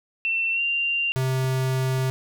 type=tone with pitch glide; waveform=sine; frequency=2693 to 2777 Hz; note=E7 to F7; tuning=+36 to -10 cents; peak=-21 dBFS; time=0.25-1.12 s; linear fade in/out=0 ms; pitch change=+54 cents; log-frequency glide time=0.53-0.61 s
type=tone; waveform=square; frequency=130.81 Hz; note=C3; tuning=in tune; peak=-22 dBFS; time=1.16-2.1 s; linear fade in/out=0 ms
type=clicks; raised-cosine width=3 ms; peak=-28 dBFS; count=2; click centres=1.444 / 1.984 s
effects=none